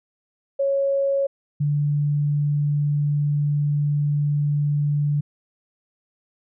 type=tone pair in turn; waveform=sine; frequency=552 / 146.21 Hz; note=C#5 / D3; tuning=-7 / -7 cents; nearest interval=octave + major seventh; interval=2300 cents; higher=first; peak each=-18 / -18 dBFS; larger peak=neither; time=0.59-1.27 / 1.6-5.21 s; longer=second; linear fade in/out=10 ms; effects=none